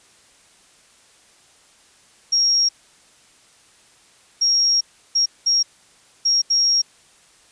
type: tone bursts at uneven times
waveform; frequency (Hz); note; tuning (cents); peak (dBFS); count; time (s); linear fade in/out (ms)
sine; 5588; F8; 0; -14; 6; 2.32-2.69 / 4.41-4.81 / 5.15-5.26 / 5.46-5.63 / 6.25-6.42 / 6.5-6.82; 10
effects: white hiss -53 dBFS RMS until 7.51 s + resampled to 22050 Hz